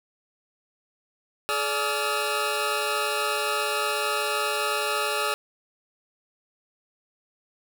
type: tone cluster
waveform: 20% pulse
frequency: 424.5 / 581 / 1270 / 1387 Hz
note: G#4 / D5 / D#6 / F6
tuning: +38 / -19 / +35 / -12 cents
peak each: -25 dBFS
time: 1.49-5.34 s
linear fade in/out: 0 ms
effects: none